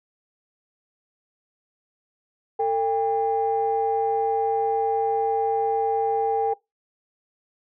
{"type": "tone pair together", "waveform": "sine", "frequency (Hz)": [449, 800], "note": ["A4", "G5"], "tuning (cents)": [35, 35], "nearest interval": "minor seventh", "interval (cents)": 1000, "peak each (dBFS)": -22, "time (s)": [2.59, 6.54], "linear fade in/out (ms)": 10, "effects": ["noise-tail reverb RT60 0.2 s tail -23 dB re dry", "tanh soft clip ceiling -13 dBFS"]}